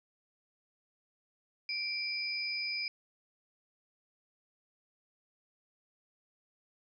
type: tone pair together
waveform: sine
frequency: 2349 / 4970 Hz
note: D7 / D#8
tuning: 0 / -3 cents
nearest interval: octave + minor second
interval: 1297 cents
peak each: -36 / -36 dBFS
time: 1.69-2.88 s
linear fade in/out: 2 ms
effects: none